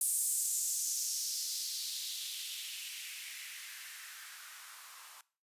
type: noise with band-pass filter sweep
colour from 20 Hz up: violet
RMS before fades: -39 dBFS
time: 0.01-5.21 s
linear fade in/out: 2 ms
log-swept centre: 9200 to 1000 Hz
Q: 2.6
effects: noise-tail reverb RT60 0.4 s tail -20 dB re dry + resampled to 32000 Hz